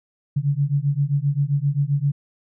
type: beating tone pair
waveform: sine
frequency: 138.59 / 146.19 Hz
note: C#3 / D3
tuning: 0 / -8 cents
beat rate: 7.6 Hz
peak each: -21 dBFS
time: 0.36-2.12 s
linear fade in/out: 10 ms
effects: none